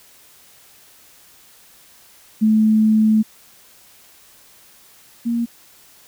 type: tone pair in turn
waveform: sine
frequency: 217.2 / 234.4 Hz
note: A3 / A#3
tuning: -22 / +10 cents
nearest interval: minor second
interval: 132 cents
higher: second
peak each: -11 / -17 dBFS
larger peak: first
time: 2.41-3.23 / 5.25-5.46 s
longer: first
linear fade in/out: 20 ms
effects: white hiss -49 dBFS RMS until 6.07 s